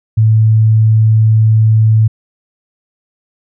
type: tone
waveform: sine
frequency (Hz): 110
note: A2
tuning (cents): 0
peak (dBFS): -5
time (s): 0.17-2.08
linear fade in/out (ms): 10
effects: none